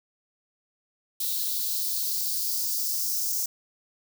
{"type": "noise with high-pass filter sweep", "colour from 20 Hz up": "violet", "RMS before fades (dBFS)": -28, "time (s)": [1.2, 3.46], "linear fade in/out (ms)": 5, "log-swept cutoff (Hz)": [3800, 5700], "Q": 3.5, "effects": []}